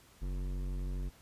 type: tone with hard clipping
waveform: sine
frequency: 46.25 Hz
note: F#1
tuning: in tune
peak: -36 dBFS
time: 0.21-1.1 s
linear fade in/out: 20 ms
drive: 14 dB
effects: pink hiss -61 dBFS RMS until 1.21 s + resampled to 32000 Hz